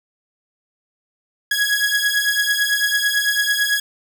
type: beating tone pair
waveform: sawtooth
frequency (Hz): 1661.2 / 1670.2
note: G#6 / G#6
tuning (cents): 0 / +9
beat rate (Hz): 9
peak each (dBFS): -16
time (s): 1.51-3.8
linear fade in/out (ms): 5
effects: none